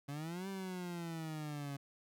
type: exponential two-way sweep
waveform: 30% pulse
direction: up then down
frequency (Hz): 138.59 to 196 to 138.59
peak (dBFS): -38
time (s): 0.08-1.77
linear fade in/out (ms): 10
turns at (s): 0.48
effects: none